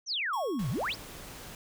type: exponential two-way sweep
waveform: sine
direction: down then up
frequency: 6370 to 110.8 to 6370 Hz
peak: -29 dBFS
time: 0.06-0.96 s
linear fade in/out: 50 ms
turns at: 0.7 s
type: tone with exponential decay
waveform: square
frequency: 1100 Hz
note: C#6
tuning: 14 cents flat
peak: -36 dBFS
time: 0.33-1.25 s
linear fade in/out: 5 ms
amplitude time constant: 200 ms
type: noise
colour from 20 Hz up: pink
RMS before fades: -45 dBFS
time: 0.59-1.55 s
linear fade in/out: 2 ms
effects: none